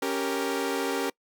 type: chord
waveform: sawtooth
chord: G diminished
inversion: second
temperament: equal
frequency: 277.2 / 392 / 466.2 Hz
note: Db4 / G4 / Bb4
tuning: 0 / 0 / 0 cents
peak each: -27 dBFS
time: 0.02-1.1 s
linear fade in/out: 5 ms
effects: noise-tail reverb RT60 0.1 s tail -25 dB re dry